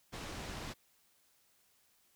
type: low-pass noise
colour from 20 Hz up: pink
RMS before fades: -44 dBFS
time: 0.12-0.74 s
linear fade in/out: 20 ms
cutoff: 6700 Hz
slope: 12 dB/octave
effects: white hiss -71 dBFS RMS until 2.15 s